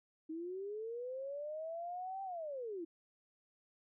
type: linear two-way sweep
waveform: sine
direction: up then down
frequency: 311.1 to 785 to 316.9 Hz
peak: -40 dBFS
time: 0.29-2.85 s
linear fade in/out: 10 ms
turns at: 2.23 s
effects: none